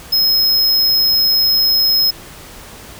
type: tone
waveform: square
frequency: 5140 Hz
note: E8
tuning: 45 cents flat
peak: -11 dBFS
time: 0.12-2.11 s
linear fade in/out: 10 ms
effects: pink hiss -36 dBFS RMS until 2.99 s